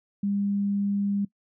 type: tone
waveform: sine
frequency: 201 Hz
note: G3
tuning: 44 cents sharp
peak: -23 dBFS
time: 0.23-1.25 s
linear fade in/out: 5 ms
effects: noise-tail reverb RT60 0.1 s tail -20 dB re dry